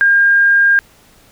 sine tone, 1610 Hz, G6, 46 cents sharp, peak -7 dBFS, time 0.01-0.79 s, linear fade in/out 0 ms, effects pink hiss -48 dBFS RMS until 1.31 s

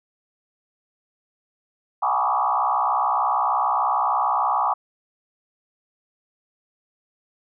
sine tone with frequency modulation, 981 Hz, B5, 12 cents flat, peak -18 dBFS, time 2.02-4.74 s, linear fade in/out 10 ms, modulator 63.3 Hz, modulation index 3.8, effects none

